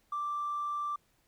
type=tone with tanh clipping; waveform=triangle; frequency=1174.7 Hz; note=D6; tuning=in tune; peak=-31 dBFS; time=0.12-0.96 s; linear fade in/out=5 ms; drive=1 dB; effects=pink hiss -71 dBFS RMS until 1.27 s